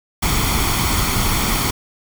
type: noise with comb filter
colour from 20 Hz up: pink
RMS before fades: -18 dBFS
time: 0.22-1.71 s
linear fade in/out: 10 ms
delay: 0.9 ms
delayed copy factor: +0.55
effects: none